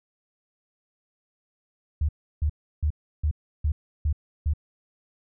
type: tone bursts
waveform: sine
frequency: 75.1 Hz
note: D2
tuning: 39 cents sharp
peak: -20 dBFS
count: 7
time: 2.01-4.536 s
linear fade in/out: 5 ms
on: 78 ms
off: 330 ms
effects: none